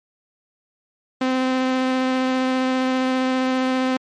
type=tone with vibrato; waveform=sawtooth; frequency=258.6 Hz; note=C4; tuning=20 cents flat; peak=-14 dBFS; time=1.21-3.97 s; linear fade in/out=5 ms; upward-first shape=sine; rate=15 Hz; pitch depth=8 cents each way; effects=low-pass 4000 Hz 12 dB/octave + MP3 64 kbps